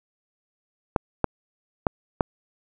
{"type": "clicks", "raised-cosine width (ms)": 1, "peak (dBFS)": -5, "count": 4, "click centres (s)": [0.962, 1.243, 1.868, 2.208], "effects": []}